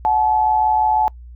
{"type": "tone pair together", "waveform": "sine", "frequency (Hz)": [736, 862], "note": ["F#5", "A5"], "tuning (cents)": [-9, -36], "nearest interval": "minor third", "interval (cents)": 273, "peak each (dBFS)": [-20, -14], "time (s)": [0.05, 1.08], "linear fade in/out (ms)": 0, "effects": ["noise-tail reverb RT60 0.1 s tail -26 dB re dry", "added 60 Hz sine -35 dBFS peak until 1.35 s"]}